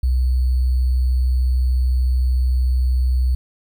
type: tone with sample-and-hold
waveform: sine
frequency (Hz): 63.3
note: B1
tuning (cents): +43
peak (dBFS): -14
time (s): 0.03-3.35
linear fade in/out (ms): 5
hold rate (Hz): 4410
effects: none